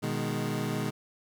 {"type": "chord", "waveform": "25% pulse", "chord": "G# minor", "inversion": "first", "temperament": "equal", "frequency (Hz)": [123.47, 155.56, 207.7], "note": ["B2", "D#3", "G#3"], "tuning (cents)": [0, 0, 0], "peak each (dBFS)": -30, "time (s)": [0.02, 0.91], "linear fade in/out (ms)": 20, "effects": []}